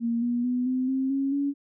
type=tone with pitch steps; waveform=sine; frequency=233.1 / 240.6 / 248.4 / 256.4 / 264.7 / 273.2 / 282 Hz; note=A#3 / B3 / B3 / C4 / C4 / C#4 / C#4; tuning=0 / -45 / +10 / -35 / +20 / -25 / +30 cents; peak=-23 dBFS; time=0-1.54 s; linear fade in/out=50 ms; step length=220 ms; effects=none